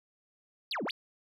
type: exponential two-way sweep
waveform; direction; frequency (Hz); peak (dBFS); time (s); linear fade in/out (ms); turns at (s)
sine; down then up; 5040 to 180.4 to 5040; -30; 0.71-0.91; 2; 0.84
effects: tanh soft clip ceiling -30 dBFS